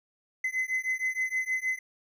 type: beating tone pair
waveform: triangle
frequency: 2036 / 2042.4 Hz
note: C7 / C7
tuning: -48 / -42 cents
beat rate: 6.4 Hz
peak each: -29 dBFS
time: 0.44-1.79 s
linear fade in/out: 5 ms
effects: none

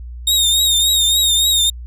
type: tone with vibrato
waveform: sawtooth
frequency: 3708 Hz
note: A#7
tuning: 10 cents flat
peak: -9 dBFS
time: 0.27-1.7 s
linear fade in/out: 5 ms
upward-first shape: triangle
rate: 3.5 Hz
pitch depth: 67 cents each way
effects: added 60 Hz sine -28 dBFS peak until 1.86 s + resampled to 32000 Hz

